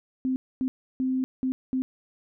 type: tone bursts at uneven times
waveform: sine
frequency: 259.4 Hz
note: C4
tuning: 15 cents flat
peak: -23 dBFS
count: 5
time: 0.25-0.36 / 0.61-0.68 / 1-1.24 / 1.43-1.52 / 1.73-1.82 s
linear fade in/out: 0 ms
effects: none